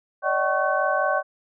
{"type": "tone cluster", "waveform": "sine", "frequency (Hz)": [574, 619, 761, 1107, 1521], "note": ["D5", "D#5", "F#5", "C#6", "F#6"], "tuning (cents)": [-40, -9, 48, -3, 47], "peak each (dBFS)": -26, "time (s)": [0.22, 1.23], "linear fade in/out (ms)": 50, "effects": []}